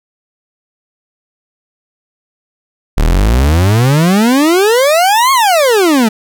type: exponential two-way sweep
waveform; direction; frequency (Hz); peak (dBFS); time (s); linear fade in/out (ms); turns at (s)
40% pulse; up then down; 34.97 to 1108.7 to 209.7; -6; 2.97-6.09; 10; 5.32
effects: none